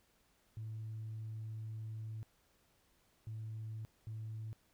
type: tone bursts at uneven times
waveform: sine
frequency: 110 Hz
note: A2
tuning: in tune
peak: -40 dBFS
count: 3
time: 0.57-2.23 / 3.27-3.85 / 4.07-4.53 s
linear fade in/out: 0 ms
effects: tanh soft clip ceiling -38 dBFS + pink hiss -73 dBFS RMS until 4.73 s